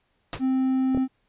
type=noise with exponential decay; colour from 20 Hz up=pink; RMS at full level=-25 dBFS; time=0.33-0.45 s; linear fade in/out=2 ms; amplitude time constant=25 ms
type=tone; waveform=triangle; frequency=261.6 Hz; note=C4; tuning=in tune; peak=-18 dBFS; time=0.39-1.08 s; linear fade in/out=50 ms
type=clicks; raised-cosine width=2 ms; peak=-16 dBFS; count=2; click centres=0.948 / 0.974 s
effects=pink hiss -70 dBFS RMS until 1.28 s + resampled to 8000 Hz